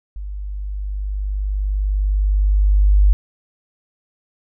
sine tone with level ramp, 49.85 Hz, G1, 30 cents sharp, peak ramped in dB -26 to -8 dBFS, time 0.16-3.13 s, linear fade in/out 0 ms, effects none

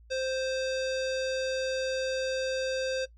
square tone with low-pass filter, 523.3 Hz, C5, in tune, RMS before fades -31 dBFS, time 0.1-3.06 s, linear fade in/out 20 ms, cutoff 5200 Hz, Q 2.3, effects noise-tail reverb RT60 0.1 s tail -17 dB re dry + added 57 Hz sine -52 dBFS peak until 3.17 s

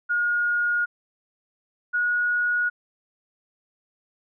sine tone pair in turn, 1433 / 1452.2 Hz, F6 / F#6, +44 / -33 cents, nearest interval unison, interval 23 cents, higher second, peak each -20 dBFS, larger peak neither, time 0.09-0.86 / 1.93-2.7 s, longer neither, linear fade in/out 20 ms, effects none

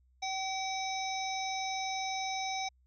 harmonic tone, 764 Hz, G5, 45 cents flat, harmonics 1 / 3 / 5 / 7 / 8, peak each -35 / -40 / -42 / -43 / -44 dBFS, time 0.22-2.69 s, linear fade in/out 10 ms, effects added 63 Hz sine -64 dBFS peak until 2.86 s

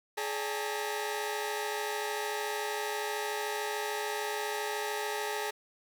sawtooth tone cluster, 421.6 / 576 / 810 / 897 / 1924 Hz, G#4 / D5 / G#5 / A5 / B6, +26 / -34 / -43 / +33 / -46 cents, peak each -32 / -39 / -36 / -35 / -38 dBFS, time 0.17-5.51 s, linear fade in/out 10 ms, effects none

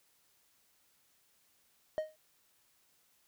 triangle tone with exponential decay, 622.3 Hz, D#5, in tune, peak -26 dBFS, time 1.98-2.16 s, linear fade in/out 0 ms, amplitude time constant 38 ms, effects white hiss -71 dBFS RMS until 3.27 s

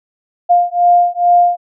sine beating tone pair, 702 / 704.3 Hz, F5 / F5, +9 / +14 cents, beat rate 2.3 Hz, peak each -11 dBFS, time 0.49-1.57 s, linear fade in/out 20 ms, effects none

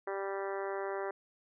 harmonic tone, 196 Hz, G3, in tune, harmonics 2 / 3 / 4 / 5 / 6 / 7 / 8 / 9 / 10, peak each -37 / -41 / -43 / -45 / -47 / -48 / -49 / -50 / -51 dBFS, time 0.07-1.11 s, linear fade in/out 5 ms, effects none

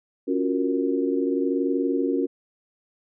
sine chord, Gb major seventh, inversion second, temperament equal, 277.2 / 349.2 / 370 / 466.2 Hz, Db4 / F4 / Gb4 / Bb4, 0 / 0 / 0 / 0 cents, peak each -24 / -28 / -27 / -28 dBFS, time 0.27-2.27 s, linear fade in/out 20 ms, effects none

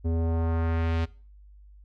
square tone with low-pass filter sweep, 82.41 Hz, E2, in tune, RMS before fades -26 dBFS, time 0.04-1.06 s, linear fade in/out 20 ms, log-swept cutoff 400 to 3800 Hz, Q 1.1, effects noise-tail reverb RT60 0.4 s tail -21 dB re dry + added 50 Hz sine -48 dBFS peak until 1.84 s

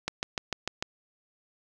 click train, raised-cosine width 0.2 ms, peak -12 dBFS, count 6, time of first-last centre 0.08-0.825 s, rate 6.71 Hz, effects none

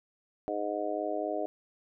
harmonic tone, 103.83 Hz, G#2, in tune, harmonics 3 / 4 / 5 / 6 / 7, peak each -37 / -37 / -39 / -34 / -37 dBFS, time 0.48-1.46 s, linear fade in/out 0 ms, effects none

